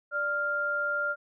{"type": "tone pair together", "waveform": "sine", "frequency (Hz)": [587.3, 1396.9], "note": ["D5", "F6"], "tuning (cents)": [0, 0], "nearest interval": "octave + minor third", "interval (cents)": 1500, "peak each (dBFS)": [-34, -27], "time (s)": [0.11, 1.16], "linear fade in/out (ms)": 50, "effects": []}